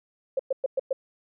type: tone bursts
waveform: sine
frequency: 533 Hz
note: C5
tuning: 32 cents sharp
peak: -21 dBFS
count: 5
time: 0.37-0.93 s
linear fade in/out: 5 ms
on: 24 ms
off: 110 ms
effects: none